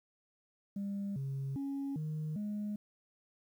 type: tone with pitch steps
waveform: sine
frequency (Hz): 199.8 / 136.3 / 276.8 / 154.4 / 208.4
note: G3 / C#3 / C#4 / D#3 / G#3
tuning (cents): +33 / -29 / -2 / -13 / +6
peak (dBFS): -33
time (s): 0.76-2.76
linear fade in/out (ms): 5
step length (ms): 400
effects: tanh soft clip ceiling -33 dBFS + 11-bit